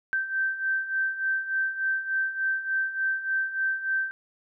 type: beating tone pair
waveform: sine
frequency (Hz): 1555 / 1558.4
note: G6 / G6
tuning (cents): -14 / -11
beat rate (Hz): 3.4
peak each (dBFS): -31 / -26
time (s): 0.13-4.11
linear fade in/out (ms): 0
effects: none